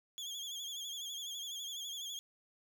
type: tone with vibrato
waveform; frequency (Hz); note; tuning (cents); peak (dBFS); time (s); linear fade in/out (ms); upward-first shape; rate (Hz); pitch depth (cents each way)
30% pulse; 3322; G#7; 0; -38; 0.18-2.19; 0; sine; 12; 74
effects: none